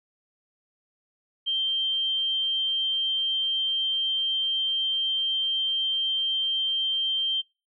sine tone, 3148 Hz, G7, 7 cents sharp, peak -23 dBFS, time 1.46-7.42 s, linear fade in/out 20 ms, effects noise-tail reverb RT60 0.3 s tail -25 dB re dry

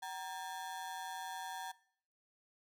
35% pulse ring-modulated tone, 849 Hz, G#5, 38 cents sharp, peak -37 dBFS, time 0.02-1.72 s, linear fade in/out 10 ms, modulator 85.5 Hz, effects noise-tail reverb RT60 0.6 s tail -21 dB re dry

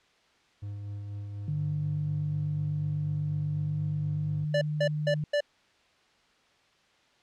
triangle tone with tremolo, 101.9 Hz, G#2, 32 cents flat, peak -32 dBFS, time 0.62-4.45 s, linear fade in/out 10 ms, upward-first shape sine, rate 4.1 Hz, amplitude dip 25%
sine tone with pitch glide, 150 to 151.04 Hz, D3 to D3, +37 to +49 cents, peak -28 dBFS, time 1.48-5.24 s, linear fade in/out 2 ms, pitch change +12 cents, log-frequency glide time 3.47-4.85 s
square tone bursts, 584 Hz, D5, 10 cents flat, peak -24 dBFS, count 4, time 4.54-5.406 s, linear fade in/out 5 ms, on 74 ms, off 190 ms
effects white hiss -64 dBFS RMS until 7.22 s + low-pass 4000 Hz 12 dB/octave

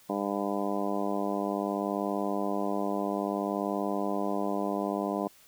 harmonic tone, 100.6 Hz, G2, 45 cents sharp, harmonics 2 / 3 / 4 / 5 / 6 / 7 / 8 / 9 / 10, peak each -34 / -34 / -36 / -39 / -36 / -36 / -41 / -43 / -39 dBFS, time 0.09-5.28 s, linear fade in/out 10 ms, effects white hiss -58 dBFS RMS until 5.47 s

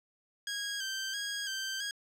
15% pulse tone with vibrato, 1600 Hz, G6, 35 cents sharp, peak -28 dBFS, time 0.47-1.91 s, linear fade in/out 2 ms, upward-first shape square, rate 1.5 Hz, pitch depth 44 cents each way, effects low-pass 12000 Hz 12 dB/octave

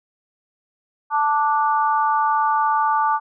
harmonic tone, 293.7 Hz, D4, in tune, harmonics 3 / 4 / 5, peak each -18 / -20 / -28 dBFS, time 1.1-3.2 s, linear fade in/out 50 ms, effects none

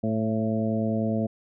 harmonic tone with a mistuned harmonic, 110 Hz, A2, in tune, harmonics 1 / 2 / 3 / 4 / 5 / 6, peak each -30 / -25 / -35 / -35 / -33 / -33 dBFS, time 0.03-1.27 s, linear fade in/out 10 ms, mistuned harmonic 6, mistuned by +16 cents, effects none

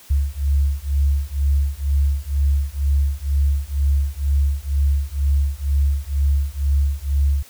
sine beating tone pair, 69.3 / 71.4 Hz, C#2 / D2, 0 / -48 cents, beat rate 2.1 Hz, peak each -19 / -19 dBFS, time 0.1-7.43 s, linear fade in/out 10 ms, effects white hiss -46 dBFS RMS until 7.49 s

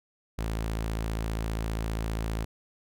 sawtooth tone, 55 Hz, A1, in tune, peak -25 dBFS, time 0.38-2.45 s, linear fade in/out 10 ms, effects none

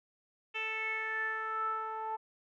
10% pulse tone with low-pass filter sweep, 440 Hz, A4, in tune, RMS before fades -36 dBFS, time 0.54-2.17 s, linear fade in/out 20 ms, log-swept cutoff 2800 to 940 Hz, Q 7.1, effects none

